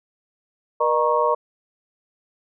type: tone cluster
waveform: sine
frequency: 478.3 / 607 / 942 / 1098 Hz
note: A#4 / D#5 / A#5 / C#6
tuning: +44 / -43 / +18 / -17 cents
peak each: -22 dBFS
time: 0.8-1.35 s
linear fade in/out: 10 ms
effects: none